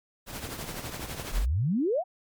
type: noise with tremolo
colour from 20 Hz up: pink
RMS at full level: -35 dBFS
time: 0.26-1.46 s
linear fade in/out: 50 ms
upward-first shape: triangle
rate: 12 Hz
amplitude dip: 60%
type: click train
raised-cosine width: 2 ms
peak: -27 dBFS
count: 17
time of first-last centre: 0.44-1.248 s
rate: 19.8 Hz
type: exponential sweep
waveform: sine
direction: up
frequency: 30.87 to 784 Hz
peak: -23 dBFS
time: 1.31-2.04 s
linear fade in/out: 50 ms
effects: MP3 96 kbps